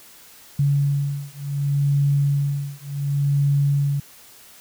sine beating tone pair, 141.3 / 141.98 Hz, C#3 / C#3, +34 / +42 cents, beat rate 0.68 Hz, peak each -21 dBFS, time 0.59-4 s, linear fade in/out 5 ms, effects white hiss -47 dBFS RMS until 4.6 s

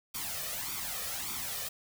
white noise with flanger, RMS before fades -37 dBFS, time 0.14-1.69 s, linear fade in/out 10 ms, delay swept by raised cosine 0.86 to 1.68 ms, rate 1.7 Hz, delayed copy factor +0.7, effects none

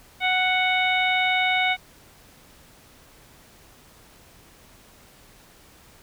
harmonic tone, 740 Hz, F#5, in tune, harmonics 1 / 2 / 3 / 4 / 5, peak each -24 / -29 / -22 / -31 / -29 dBFS, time 0.2-1.77 s, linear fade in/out 50 ms, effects pink hiss -52 dBFS RMS until 6.02 s

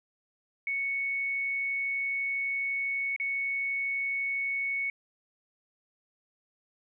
sine tone with dropouts, 2217 Hz, C#7, in tune, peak -28 dBFS, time 0.67-4.9 s, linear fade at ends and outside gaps 2 ms, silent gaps 3.163-3.199 s, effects none

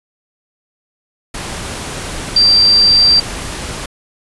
sine tone in noise, 4699 Hz, D8, in tune, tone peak -6 dBFS, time 2.36-3.2 s, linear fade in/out 5 ms, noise pink, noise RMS -24 dBFS, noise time 1.34-3.86 s, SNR +15 dB, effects resampled to 24000 Hz

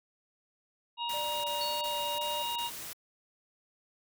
harmonic tone, 945 Hz, A#5, 23 cents sharp, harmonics 1 / 3 / 4, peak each -34 / -37 / -40 dBFS, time 0.97-2.71 s, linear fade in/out 50 ms
white noise bursts, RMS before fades -42 dBFS, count 5, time 1.09-2.932 s, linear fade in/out 5 ms, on 350 ms, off 23 ms
sine tone with vibrato, 590 Hz, D5, 8 cents sharp, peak -38 dBFS, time 1.13-2.43 s, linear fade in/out 10 ms, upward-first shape square, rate 1.9 Hz, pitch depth 12 cents each way
sine tone with exponential decay, 4435 Hz, C#8, in tune, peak -33 dBFS, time 1.61-2.26 s, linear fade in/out 0 ms, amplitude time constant 140 ms
effects none

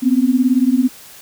sine beating tone pair, 246.1 / 264.1 Hz, B3 / C4, -6 / +16 cents, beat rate 18 Hz, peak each -14 dBFS, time 0.02-0.89 s, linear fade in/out 20 ms, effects white hiss -40 dBFS RMS until 1.21 s

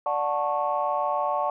sine chord, D major seventh, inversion none, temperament just, 587.3 / 734.2 / 881 / 1101.2 Hz, D5 / F#5 / A5 / C#6, 0 / -14 / +2 / -12 cents, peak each -28 dBFS, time 0.06-1.5 s, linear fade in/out 2 ms, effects tanh soft clip ceiling -13 dBFS

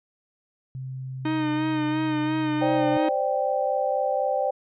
sine tone, 130.81 Hz, C3, in tune, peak -31 dBFS, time 0.75-2.97 s, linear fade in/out 0 ms
45% pulse tone with vibrato, 308.6 Hz, D#4, 14 cents flat, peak -23 dBFS, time 1.25-3.09 s, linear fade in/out 5 ms, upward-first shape sine, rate 2.9 Hz, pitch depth 31 cents each way
sine chord, C suspended second, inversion none, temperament equal, 523.3 / 587.3 / 784 Hz, C5 / D5 / G5, 0 / 0 / 0 cents, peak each -26 dBFS, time 2.61-4.51 s, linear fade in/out 10 ms
effects resampled to 8000 Hz

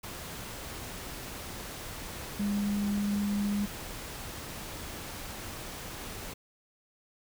sine tone in noise, 203.9 Hz, G#3, 32 cents flat, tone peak -27 dBFS, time 2.39-3.66 s, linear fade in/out 10 ms, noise pink, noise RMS -41 dBFS, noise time 0.03-6.34 s, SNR +11 dB, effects none

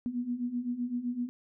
sine beating tone pair, 238.7 / 246.5 Hz, A#3 / B3, +41 / -3 cents, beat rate 7.8 Hz, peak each -36 / -32 dBFS, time 0.06-1.29 s, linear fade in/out 0 ms, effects none

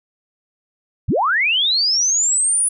sine linear sweep, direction up, 43.11 to 9956 Hz, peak -14 dBFS, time 1.08-2.69 s, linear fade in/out 10 ms, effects none

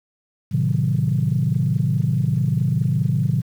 sine chord, A diminished seventh, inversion none, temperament equal, 110 / 130.81 / 155.56 / 185 Hz, A2 / C3 / Eb3 / Gb3, 0 / 0 / 0 / 0 cents, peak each -23 / -20 / -21 / -25 dBFS, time 0.51-3.42 s, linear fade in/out 20 ms, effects tanh soft clip ceiling -8 dBFS + 8-bit

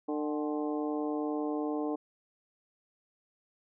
harmonic tone with a mistuned harmonic, 150.2 Hz, D3, 39 cents sharp, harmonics 2 / 3 / 4 / 5 / 6 / 7, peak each -32 / -36 / -41 / -41 / -45 / -46 dBFS, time 0.08-1.96 s, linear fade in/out 10 ms, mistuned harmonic 6, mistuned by -94 cents, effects none

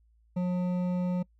triangle tone with hard clipping, 179.8 Hz, F#3, 49 cents flat, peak -28 dBFS, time 0.36-1.23 s, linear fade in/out 10 ms, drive 13 dB, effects noise-tail reverb RT60 0.1 s tail -25 dB re dry + added 56 Hz sine -61 dBFS peak until 1.39 s

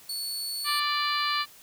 sawtooth tone, 4435 Hz, C#8, in tune, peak -28 dBFS, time 0.09-0.8 s, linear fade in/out 5 ms
harmonic tone, 587 Hz, D5, 1 cent flat, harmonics 2 / 3 / 4 / 5 / 6 / 7 / 8, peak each -28 / -33 / -34 / -35 / -37 / -32 / -36 dBFS, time 0.64-1.46 s, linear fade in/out 50 ms
effects white hiss -52 dBFS RMS until 1.62 s

